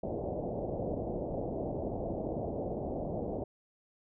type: low-pass noise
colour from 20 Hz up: white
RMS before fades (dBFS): -36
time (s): 0.03-3.44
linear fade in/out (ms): 5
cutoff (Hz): 700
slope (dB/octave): 48
effects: none